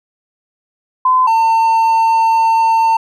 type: tone pair in turn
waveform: sine / triangle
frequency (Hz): 1022 / 902.1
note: C6 / A5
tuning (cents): -41 / +43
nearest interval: major second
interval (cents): 216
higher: first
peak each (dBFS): -8 / -7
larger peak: second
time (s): 1.05-1.27 / 1.27-2.97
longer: second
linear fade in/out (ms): 5
effects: none